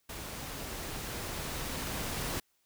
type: noise with level ramp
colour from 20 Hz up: pink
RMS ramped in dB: -42 to -35 dBFS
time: 0.09-2.4 s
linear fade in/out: 5 ms
effects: white hiss -74 dBFS RMS until 2.65 s